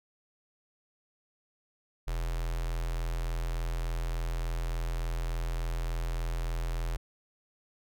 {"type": "tone with notch filter", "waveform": "square", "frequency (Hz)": 41.72, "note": "E1", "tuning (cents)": 22, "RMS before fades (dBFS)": -32, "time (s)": [2.07, 6.97], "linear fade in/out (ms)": 10, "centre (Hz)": 230, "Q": 0.96, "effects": []}